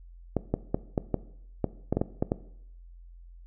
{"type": "clicks", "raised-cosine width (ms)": 2, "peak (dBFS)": -11, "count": 11, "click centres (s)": [0.367, 0.54, 0.745, 0.978, 1.143, 1.643, 1.926, 1.97, 2.015, 2.225, 2.319], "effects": ["noise-tail reverb RT60 0.7 s tail -17 dB re dry", "added 43 Hz sine -46 dBFS peak until 3.46 s"]}